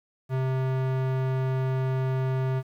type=tone with low-pass filter; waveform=square; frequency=131 Hz; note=C3; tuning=2 cents sharp; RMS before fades=-26 dBFS; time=0.29-2.63 s; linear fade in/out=50 ms; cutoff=1900 Hz; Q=0.54; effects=9-bit